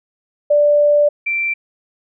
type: tone pair in turn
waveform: sine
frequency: 587.3 / 2349 Hz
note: D5 / D7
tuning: 0 / 0 cents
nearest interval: 2 octaves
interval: 2400 cents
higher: second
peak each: -9 / -16 dBFS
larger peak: first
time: 0.5-1.09 / 1.26-1.54 s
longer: first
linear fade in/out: 10 ms
effects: none